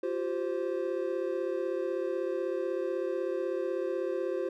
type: chord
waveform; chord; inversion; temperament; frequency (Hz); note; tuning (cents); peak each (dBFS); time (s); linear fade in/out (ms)
triangle; F suspended second; none; equal with one note detuned; 349.2 / 385.3 / 523.3; F4 / G4 / C5; 0 / -30 / 0; -32; 0.03-4.49; 5
effects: none